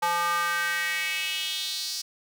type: tone with high-pass filter sweep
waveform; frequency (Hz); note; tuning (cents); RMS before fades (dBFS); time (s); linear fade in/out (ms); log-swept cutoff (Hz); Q
square; 172.3; F3; -23; -28; 0.02-2.02; 10; 910 to 5100; 3.6
effects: none

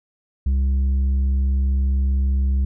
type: tone with tanh clipping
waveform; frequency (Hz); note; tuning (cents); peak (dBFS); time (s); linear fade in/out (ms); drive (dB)
sine; 66.8; C2; +36; -17; 0.46-2.65; 5; 5
effects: none

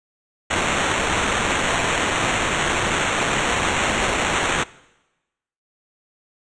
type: noise with sample-and-hold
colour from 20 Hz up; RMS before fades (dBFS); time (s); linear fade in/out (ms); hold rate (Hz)
blue; -21; 0.5-4.64; 10; 4900
effects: noise-tail reverb RT60 1.0 s tail -21 dB re dry + resampled to 22050 Hz

